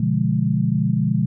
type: chord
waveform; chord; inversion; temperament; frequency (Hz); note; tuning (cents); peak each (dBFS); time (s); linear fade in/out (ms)
sine; B diminished seventh; none; equal; 123.47 / 146.83 / 174.61 / 207.7; B2 / D3 / F3 / Ab3; 0 / 0 / 0 / 0; -22; 0-1.26; 5
effects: none